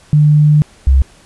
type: tone pair in turn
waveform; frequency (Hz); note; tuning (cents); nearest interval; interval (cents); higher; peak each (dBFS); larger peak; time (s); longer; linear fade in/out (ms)
sine; 149.9 / 66.77; D3 / C2; +36 / +36; octave + major second; 1400; first; -5; neither; 0.13-0.62 / 0.87-1.02; first; 0
effects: pink hiss -45 dBFS RMS until 1.25 s + resampled to 24000 Hz